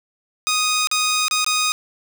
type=tone with dropouts; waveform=10% pulse; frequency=1244.5 Hz; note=D#6; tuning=in tune; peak=-9 dBFS; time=0.47-1.72 s; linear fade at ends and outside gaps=0 ms; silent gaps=0.872-0.914 / 1.282-1.311 / 1.445-1.464 s; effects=none